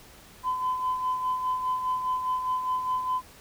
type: tone with tremolo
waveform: sine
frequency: 1016 Hz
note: B5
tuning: 49 cents sharp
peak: -22 dBFS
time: 0.43-3.22 s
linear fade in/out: 50 ms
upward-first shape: sine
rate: 4.9 Hz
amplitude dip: 55%
effects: tanh soft clip ceiling -20 dBFS + pink hiss -51 dBFS RMS until 3.4 s